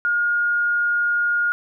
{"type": "tone", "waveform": "sine", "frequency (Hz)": 1426, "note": "F6", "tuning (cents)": 36, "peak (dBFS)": -17, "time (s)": [0.05, 1.52], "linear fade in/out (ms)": 0, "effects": []}